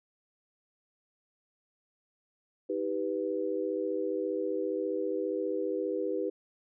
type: chord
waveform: sine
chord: Eb augmented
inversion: none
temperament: equal with one note detuned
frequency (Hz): 317.1 / 392 / 493.9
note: Eb4 / G4 / B4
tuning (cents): +33 / 0 / 0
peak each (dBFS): -35 / -33 / -33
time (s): 2.69-6.3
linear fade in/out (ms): 10
effects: none